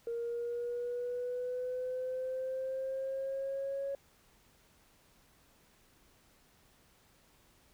sine linear sweep, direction up, 466.2 to 554.4 Hz, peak -33 dBFS, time 0.07-3.95 s, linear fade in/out 2 ms, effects tanh soft clip ceiling -30 dBFS + pink hiss -66 dBFS RMS until 7.73 s

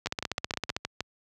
two click trains, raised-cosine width 0.2 ms, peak -13 / -12 dBFS, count 7 / 12, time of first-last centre 0.07-1.006 / 0.06-0.765 s, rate 6.41 / 15.6 Hz, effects high-pass 60 Hz 12 dB/octave

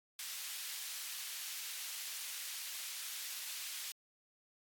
pink high-pass noise, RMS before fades -44 dBFS, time 0.19-3.92 s, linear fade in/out 2 ms, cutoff 2700 Hz, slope 12 dB/octave, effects AAC 64 kbps

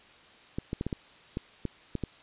clicks, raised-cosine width 3 ms, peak -18 dBFS, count 9, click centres 0.585 / 0.731 / 0.811 / 0.866 / 0.928 / 1.371 / 1.653 / 1.953 / 2.037 s, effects white hiss -55 dBFS RMS until 2.22 s + resampled to 8000 Hz

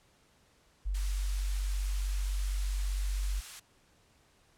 sine tone, 47.74 Hz, G1, 45 cents flat, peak -29 dBFS, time 0.85-3.41 s, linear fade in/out 20 ms
white high-pass noise, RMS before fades -45 dBFS, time 0.94-3.6 s, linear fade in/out 10 ms, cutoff 990 Hz, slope 12 dB/octave
effects pink hiss -66 dBFS RMS until 4.57 s + low-pass 10000 Hz 12 dB/octave

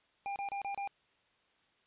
square tone bursts, 799 Hz, G5, 33 cents sharp, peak -36 dBFS, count 5, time 0.26-0.875 s, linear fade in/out 0 ms, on 99 ms, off 30 ms, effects white hiss -71 dBFS RMS until 1.86 s + resampled to 8000 Hz

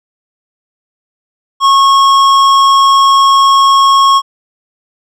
sine tone with hard clipping, 1094 Hz, C#6, 23 cents flat, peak -6 dBFS, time 1.6-4.22 s, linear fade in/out 50 ms, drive 11 dB, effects none

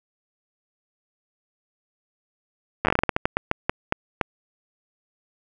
slowing click train, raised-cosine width 0.5 ms, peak -4 dBFS, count 17, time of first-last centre 2.85-4.212 s, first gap 9 ms, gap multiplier 1.26, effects none

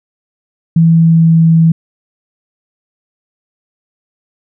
sine tone with pitch glide, 164.81 to 163.58 Hz, E3 to E3, 0 to -13 cents, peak -4 dBFS, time 0.76-1.72 s, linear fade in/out 5 ms, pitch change -13 cents, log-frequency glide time 0.92-1.37 s, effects none

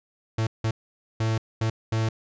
45% pulse tone bursts at uneven times, 111.4 Hz, A2, 22 cents sharp, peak -22 dBFS, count 5, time 0.38-0.47 / 0.64-0.71 / 1.2-1.38 / 1.61-1.7 / 1.92-2.09 s, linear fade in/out 5 ms, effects resampled to 16000 Hz

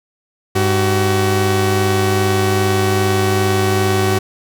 sawtooth tone pair together, 100 / 377.5 Hz, G2 / F#4, +35 / +35 cents, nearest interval octave + major seventh, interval 2300 cents, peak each -12 dBFS, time 0.55-4.19 s, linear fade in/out 10 ms, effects none

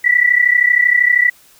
sine tone pair together, 1943 / 1975.8 Hz, B6 / B6, -29 / 0 cents, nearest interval unison, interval 29 cents, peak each -12 dBFS, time 0.04-1.3 s, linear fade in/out 10 ms, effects white hiss -48 dBFS RMS until 1.59 s

